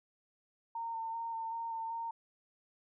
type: tone with vibrato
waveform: sine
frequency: 912 Hz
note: A#5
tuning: 38 cents flat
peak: -36 dBFS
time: 0.75-2.11 s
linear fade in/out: 5 ms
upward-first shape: square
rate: 2.6 Hz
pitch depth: 15 cents each way
effects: none